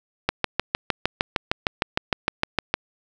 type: click train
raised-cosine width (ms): 0.3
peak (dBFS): -3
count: 17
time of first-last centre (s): 0.29-2.74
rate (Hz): 6.53
effects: none